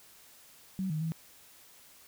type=tone with pitch steps; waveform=sine; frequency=189.7 / 155.2 / 162 Hz; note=F#3 / D#3 / E3; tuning=+43 / -4 / -30 cents; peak=-30 dBFS; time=0.79-1.12 s; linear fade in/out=0 ms; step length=110 ms; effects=white hiss -57 dBFS RMS until 2.07 s